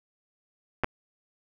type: clicks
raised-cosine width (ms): 0.5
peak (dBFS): -10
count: 2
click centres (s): 0.836 / 0.844
effects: none